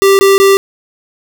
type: tone bursts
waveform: square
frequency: 392 Hz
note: G4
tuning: in tune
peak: -5 dBFS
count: 3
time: 0.02-0.57 s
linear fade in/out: 0 ms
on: 170 ms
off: 20 ms
effects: none